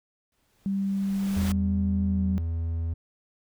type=noise with exponential growth; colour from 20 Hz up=pink; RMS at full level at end=-34 dBFS; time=0.32-1.52 s; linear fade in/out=2 ms; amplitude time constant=260 ms
type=tone with pitch glide; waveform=sine; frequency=196 to 190.53 Hz; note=G3 to G3; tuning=0 to -49 cents; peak=-24 dBFS; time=0.66-2.38 s; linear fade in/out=0 ms; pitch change=-49 cents; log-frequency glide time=2.03-2.26 s
type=tone; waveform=triangle; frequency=82.7 Hz; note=E2; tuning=6 cents sharp; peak=-24 dBFS; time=1.36-2.94 s; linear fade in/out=10 ms
effects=none